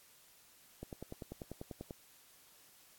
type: click train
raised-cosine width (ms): 2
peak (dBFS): -30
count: 12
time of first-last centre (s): 0.83-1.908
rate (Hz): 10.2
effects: white hiss -63 dBFS RMS until 2.98 s + AAC 64 kbps